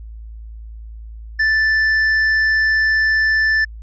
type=tone with tanh clipping; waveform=sine; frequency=1760 Hz; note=A6; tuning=in tune; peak=-14 dBFS; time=1.39-3.65 s; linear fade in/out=10 ms; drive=6 dB; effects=added 55 Hz sine -31 dBFS peak until 3.82 s + resampled to 16000 Hz